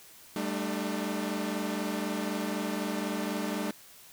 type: chord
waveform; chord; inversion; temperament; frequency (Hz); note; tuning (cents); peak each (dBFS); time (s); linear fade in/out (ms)
sawtooth; G suspended second; none; equal with one note detuned; 196 / 220 / 300.4; G3 / A3 / D4; 0 / 0 / +39; -31; 0.36-3.71; 2
effects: white hiss -53 dBFS RMS until 4.12 s